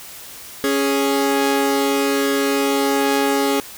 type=tone pair together; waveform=sawtooth; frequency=277.2 / 415.5 Hz; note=C#4 / G#4; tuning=0 / +1 cents; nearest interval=perfect fifth; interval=701 cents; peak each=-15 dBFS; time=0.64-3.6 s; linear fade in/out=0 ms; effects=white hiss -37 dBFS RMS until 3.77 s